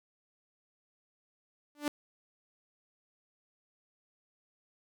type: tone with exponential growth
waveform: sawtooth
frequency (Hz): 293.7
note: D4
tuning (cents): 0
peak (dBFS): -22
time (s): 1.75-1.88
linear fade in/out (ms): 1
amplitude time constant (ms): 27
effects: none